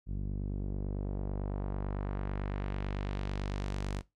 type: tone with low-pass filter sweep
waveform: sawtooth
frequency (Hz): 49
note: G1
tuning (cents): 0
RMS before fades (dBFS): -35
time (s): 0.06-4.03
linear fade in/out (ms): 50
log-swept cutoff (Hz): 210 to 8600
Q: 0.92
effects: noise-tail reverb RT60 0.2 s tail -19 dB re dry